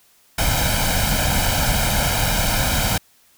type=noise with comb filter; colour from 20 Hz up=pink; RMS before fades=-19 dBFS; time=0.38-2.98 s; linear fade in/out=5 ms; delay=1.3 ms; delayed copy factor=+0.8; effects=white hiss -56 dBFS RMS until 3.37 s